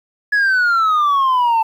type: exponential sweep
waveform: sine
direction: down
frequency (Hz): 1700 to 880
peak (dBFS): -9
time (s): 0.32-1.63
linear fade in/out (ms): 10
effects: tanh soft clip ceiling -11 dBFS + 8-bit